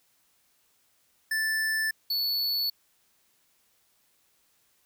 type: tone pair in turn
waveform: square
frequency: 1760 / 4435 Hz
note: A6 / C#8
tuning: 0 / 0 cents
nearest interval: octave + major third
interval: 1600 cents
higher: second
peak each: -26 dBFS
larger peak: neither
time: 1.31-1.91 / 2.1-2.7 s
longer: neither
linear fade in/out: 5 ms
effects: white hiss -68 dBFS RMS until 4.85 s